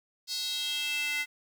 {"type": "tone with high-pass filter sweep", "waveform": "square", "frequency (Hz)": 293.7, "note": "D4", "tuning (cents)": 0, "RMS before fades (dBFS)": -32, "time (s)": [0.27, 1.26], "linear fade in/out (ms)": 50, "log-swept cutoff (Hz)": [4600, 2100], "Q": 4.6, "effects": ["10-bit"]}